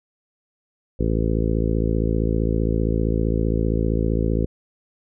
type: harmonic tone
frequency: 55.3 Hz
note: A1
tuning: 9 cents sharp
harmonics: 1 / 2 / 3 / 4 / 5 / 6 / 7 / 8 / 9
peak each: -22 / -25 / -27 / -28 / -29 / -30 / -30 / -31 / -32 dBFS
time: 0.99-4.46 s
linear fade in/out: 10 ms
effects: none